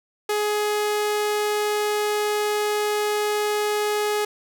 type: tone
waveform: sawtooth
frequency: 419.1 Hz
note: G#4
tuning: 16 cents sharp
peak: -17 dBFS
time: 0.29-4.25 s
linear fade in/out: 5 ms
effects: none